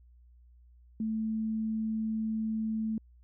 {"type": "tone", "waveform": "sine", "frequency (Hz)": 220, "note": "A3", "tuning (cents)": 0, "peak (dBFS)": -29, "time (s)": [1, 2.98], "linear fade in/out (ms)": 2, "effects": ["added 60 Hz sine -55 dBFS peak until 3.23 s"]}